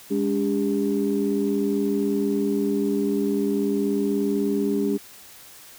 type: tone cluster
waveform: sine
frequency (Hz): 205 / 285.4 / 401.6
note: G#3 / D4 / G4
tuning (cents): -22 / -49 / +42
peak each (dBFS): -24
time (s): 0.1-4.98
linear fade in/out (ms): 20
effects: tanh soft clip ceiling -12 dBFS + white hiss -46 dBFS RMS until 5.78 s